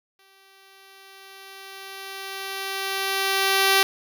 5% pulse tone with exponential growth, 388.2 Hz, G4, 17 cents flat, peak -4 dBFS, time 0.19-3.83 s, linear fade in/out 1 ms, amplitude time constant 790 ms, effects none

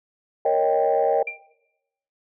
sine chord, Eb dominant seventh, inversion second, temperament equal with one note detuned, 466.2 / 554.4 / 622.3 / 788.5 Hz, Bb4 / Db5 / Eb5 / G5, 0 / 0 / 0 / +10 cents, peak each -22 dBFS, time 0.45-1.23 s, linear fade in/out 5 ms
sine tone with exponential decay, 2372 Hz, D7, 17 cents sharp, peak -23 dBFS, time 1.27-1.45 s, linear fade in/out 5 ms, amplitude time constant 37 ms
effects noise-tail reverb RT60 0.9 s tail -22 dB re dry + tanh soft clip ceiling -10 dBFS

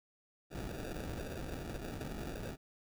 pink noise with sample-and-hold, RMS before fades -42 dBFS, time 0.5-2.57 s, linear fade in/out 50 ms, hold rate 1050 Hz, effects none

